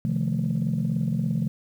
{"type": "chord", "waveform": "sine", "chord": "F dominant seventh", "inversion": "second", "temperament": "just", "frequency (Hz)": [130.96, 157.15, 174.61, 218.3], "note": ["C3", "Eb3", "F3", "A3"], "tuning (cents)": [2, 18, 0, -13], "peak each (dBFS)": -27, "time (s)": [0.05, 1.48], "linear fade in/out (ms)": 0, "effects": ["tanh soft clip ceiling -16 dBFS", "9-bit"]}